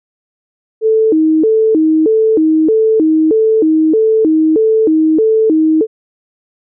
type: tone with vibrato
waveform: sine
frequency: 372.6 Hz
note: F#4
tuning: 12 cents sharp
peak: -7 dBFS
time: 0.81-5.87 s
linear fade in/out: 50 ms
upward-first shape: square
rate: 1.6 Hz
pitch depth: 290 cents each way
effects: none